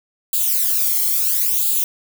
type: noise with flanger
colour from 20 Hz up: violet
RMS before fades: -18 dBFS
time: 0.33-1.84 s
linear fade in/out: 2 ms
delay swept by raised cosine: 0.26 to 0.95 ms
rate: 0.74 Hz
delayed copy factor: +1
effects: none